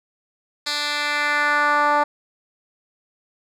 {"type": "tone with band-pass filter sweep", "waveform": "10% pulse", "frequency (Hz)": 293.7, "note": "D4", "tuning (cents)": 0, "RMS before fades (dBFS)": -20, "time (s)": [0.66, 2.04], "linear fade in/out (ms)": 10, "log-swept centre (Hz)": [4300, 880], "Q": 1.7, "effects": []}